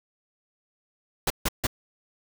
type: noise bursts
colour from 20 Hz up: pink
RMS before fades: -24 dBFS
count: 3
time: 1.27-1.669 s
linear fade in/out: 5 ms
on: 33 ms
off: 150 ms
effects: none